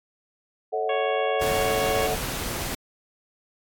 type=chord; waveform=sine; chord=F# minor seventh; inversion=first; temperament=equal with one note detuned; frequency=440 / 554.4 / 642.7 / 740 Hz; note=A4 / C#5 / E5 / F#5; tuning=0 / 0 / -44 / 0 cents; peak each=-27 / -33 / -31 / -28 dBFS; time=0.72-2.16 s; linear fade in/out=20 ms
type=harmonic tone; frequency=554.4 Hz; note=C#5; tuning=in tune; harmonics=1 / 2 / 3 / 4 / 5 / 6; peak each=-28 / -33 / -36 / -35 / -37 / -39 dBFS; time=0.89-2.07 s; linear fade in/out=5 ms
type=noise; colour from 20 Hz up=pink; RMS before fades=-30 dBFS; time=1.41-2.75 s; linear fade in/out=5 ms
effects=AAC 64 kbps